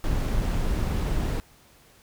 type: noise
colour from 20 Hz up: brown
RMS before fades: -25 dBFS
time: 0.04-1.4 s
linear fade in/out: 0 ms
effects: pink hiss -56 dBFS RMS until 2.02 s